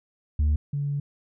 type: tone pair in turn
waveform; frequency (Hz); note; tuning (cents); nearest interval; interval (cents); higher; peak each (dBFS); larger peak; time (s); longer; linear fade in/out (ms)
sine; 75.1 / 142.96; D2 / D3; +39 / -46; major seventh; 1115; second; -16 / -24; first; 0.39-0.56 / 0.73-1; second; 5
effects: tanh soft clip ceiling -18 dBFS